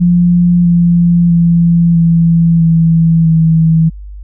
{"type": "tone with pitch steps", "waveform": "sine", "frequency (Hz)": [175.2, 172.49, 169.82, 167.19, 164.6, 162.06], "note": ["F3", "F3", "F3", "E3", "E3", "E3"], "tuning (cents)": [6, -21, -48, 25, -2, -29], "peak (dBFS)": -5, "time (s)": [0, 3.9], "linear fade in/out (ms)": 20, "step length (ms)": 650, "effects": ["added 50 Hz sine -25 dBFS peak until 4.23 s"]}